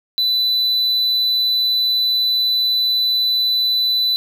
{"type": "tone", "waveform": "triangle", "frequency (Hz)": 3992, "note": "B7", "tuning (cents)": 18, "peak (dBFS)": -13, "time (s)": [0.18, 4.16], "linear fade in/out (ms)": 0, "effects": []}